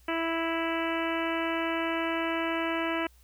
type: harmonic tone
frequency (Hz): 329.6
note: E4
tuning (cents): 0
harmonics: 1 / 2 / 3 / 4 / 5 / 6 / 7 / 8 / 9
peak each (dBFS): -31 / -34 / -36 / -37 / -38 / -39 / -39 / -40 / -41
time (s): 0.08-3.07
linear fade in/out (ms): 5
effects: added 60 Hz sine -56 dBFS peak until 3.23 s + white hiss -64 dBFS RMS until 3.23 s